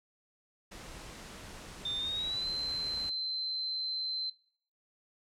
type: noise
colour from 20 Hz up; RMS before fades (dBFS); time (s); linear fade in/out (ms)
pink; -47; 0.71-3.1; 10
type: tone with pitch glide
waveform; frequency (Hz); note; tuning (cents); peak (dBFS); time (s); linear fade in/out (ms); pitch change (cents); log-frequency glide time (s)
sine; 3600 to 4088; A7 to C8; +39 to -41; -32; 1.85-4.3; 5; +220; 1.98-2.48
effects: noise-tail reverb RT60 0.6 s tail -21 dB re dry + low-pass 9000 Hz 12 dB/octave